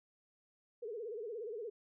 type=tone with vibrato; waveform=sine; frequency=446.1 Hz; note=A4; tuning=24 cents sharp; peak=-40 dBFS; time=0.82-1.7 s; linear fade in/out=10 ms; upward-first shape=sine; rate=17 Hz; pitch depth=150 cents each way; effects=none